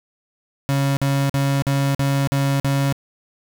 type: tone bursts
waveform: 35% pulse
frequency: 138.59 Hz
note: C#3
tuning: in tune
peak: -15 dBFS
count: 7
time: 0.69-2.926 s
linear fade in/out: 0 ms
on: 280 ms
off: 46 ms
effects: none